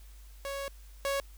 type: tone pair in turn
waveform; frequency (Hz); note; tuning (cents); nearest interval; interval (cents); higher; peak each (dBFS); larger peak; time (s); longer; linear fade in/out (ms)
sawtooth; 554.4 / 554.4; C#5 / C#5; 0 / 0; unison; 0; neither; -31 / -25; second; 0.45-0.68 / 1.05-1.2; first; 0
effects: added 50 Hz sine -48 dBFS peak until 1.37 s + white hiss -61 dBFS RMS until 1.37 s